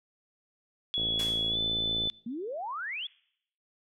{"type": "tone with pitch glide", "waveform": "sine", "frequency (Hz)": [3374, 3509], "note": ["G#7", "A7"], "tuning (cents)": [27, -5], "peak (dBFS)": -27, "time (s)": [0.94, 2.1], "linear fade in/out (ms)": 0, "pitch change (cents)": 68, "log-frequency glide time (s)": [1.49, 1.58]}
{"type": "click train", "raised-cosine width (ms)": 2, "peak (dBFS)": -26, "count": 62, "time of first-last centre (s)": [0.98, 2.073], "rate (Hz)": 55.8}
{"type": "noise with exponential decay", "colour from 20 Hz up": "white", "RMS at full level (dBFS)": -34, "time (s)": [1.19, 1.6], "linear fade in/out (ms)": 5, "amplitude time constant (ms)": 87}
{"type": "exponential sweep", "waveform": "sine", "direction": "up", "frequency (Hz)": [220, 3501], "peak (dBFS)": -33, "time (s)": [2.26, 3.07], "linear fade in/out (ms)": 5}
{"effects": ["noise-tail reverb RT60 0.7 s tail -23 dB re dry", "low-pass 10000 Hz 12 dB/octave"]}